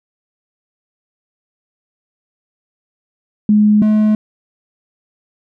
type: tone pair in turn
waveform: sine / triangle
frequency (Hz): 210.4 / 213.8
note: G#3 / A3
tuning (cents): +23 / -49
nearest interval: unison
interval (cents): 28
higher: second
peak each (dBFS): -7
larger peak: neither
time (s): 3.49-3.82 / 3.82-4.15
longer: neither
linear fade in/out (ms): 2
effects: none